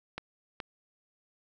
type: clicks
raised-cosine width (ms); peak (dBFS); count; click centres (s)
0.3; -20; 2; 0.18 / 0.602
effects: none